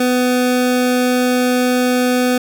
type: tone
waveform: 25% pulse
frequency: 249.9 Hz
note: B3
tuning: 21 cents sharp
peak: -9 dBFS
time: 0-2.38 s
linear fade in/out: 5 ms
effects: none